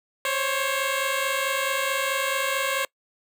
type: tone pair together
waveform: 10% pulse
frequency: 530 / 554.6 Hz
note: C5 / C#5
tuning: +22 / +1 cents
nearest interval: minor second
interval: 79 cents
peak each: -18 dBFS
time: 0.25-2.85 s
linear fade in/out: 2 ms
effects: noise-tail reverb RT60 0.1 s tail -25 dB re dry